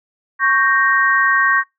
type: chord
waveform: sine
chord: G diminished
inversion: second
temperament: equal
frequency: 1108.7 / 1568 / 1864.7 Hz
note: Db6 / G6 / Bb6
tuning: 0 / 0 / 0 cents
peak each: -16 dBFS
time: 0.39-1.64 s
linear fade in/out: 50 ms
effects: noise-tail reverb RT60 0.2 s tail -25 dB re dry